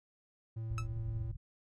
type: tone with vibrato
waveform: triangle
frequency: 112.1 Hz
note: A2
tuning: 33 cents sharp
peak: -35 dBFS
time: 0.56-1.32 s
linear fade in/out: 10 ms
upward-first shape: triangle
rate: 5.6 Hz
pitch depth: 8 cents each way
type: low-pass noise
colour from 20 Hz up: pink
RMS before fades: -42 dBFS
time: 0.7-1.37 s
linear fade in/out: 10 ms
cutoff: 130 Hz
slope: 48 dB/octave
type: tone with exponential decay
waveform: 30% pulse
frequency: 1302 Hz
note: E6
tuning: 22 cents flat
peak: -33 dBFS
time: 0.78-0.87 s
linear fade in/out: 1 ms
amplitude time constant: 19 ms
effects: resampled to 22050 Hz